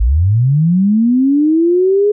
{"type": "linear sweep", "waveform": "sine", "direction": "up", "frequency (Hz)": [48.88, 421], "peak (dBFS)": -8, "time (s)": [0, 2.12], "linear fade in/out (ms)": 10, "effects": []}